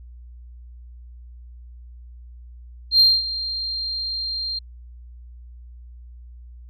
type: tone with ADSR envelope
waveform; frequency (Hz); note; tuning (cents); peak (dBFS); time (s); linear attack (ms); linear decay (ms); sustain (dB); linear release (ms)
sine; 4186; C8; 0; -8; 2.91-4.59; 89; 220; -16; 6
effects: tanh soft clip ceiling -7 dBFS + added 60 Hz sine -39 dBFS peak until 6.69 s